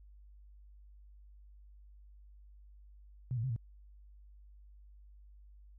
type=tone with pitch steps; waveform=sine; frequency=126 / 112.2 / 131.9 / 114.2 Hz; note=B2 / A2 / C3 / A#2; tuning=+35 / +34 / +14 / -35 cents; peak=-32 dBFS; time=3.31-3.562 s; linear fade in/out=0 ms; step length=63 ms; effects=added 50 Hz sine -54 dBFS peak until 5.78 s